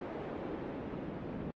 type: noise with band-pass filter sweep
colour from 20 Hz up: pink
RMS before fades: -41 dBFS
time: 0.01-1.51 s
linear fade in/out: 5 ms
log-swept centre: 420 to 240 Hz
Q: 1.2
effects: low-pass 3000 Hz 12 dB/octave + AAC 32 kbps